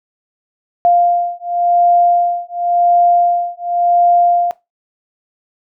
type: beating tone pair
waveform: sine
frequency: 698.5 / 699.42 Hz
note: F5 / F5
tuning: 0 / +2 cents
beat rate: 0.92 Hz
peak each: -13 dBFS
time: 0.85-4.51 s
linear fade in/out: 0 ms
effects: noise-tail reverb RT60 0.2 s tail -18 dB re dry